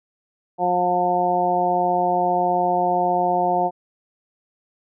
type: harmonic tone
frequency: 178.5 Hz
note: F3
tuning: 38 cents sharp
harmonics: 1 / 2 / 3 / 4 / 5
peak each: -30 / -26 / -26 / -19 / -24 dBFS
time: 0.58-3.71 s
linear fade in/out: 50 ms
effects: none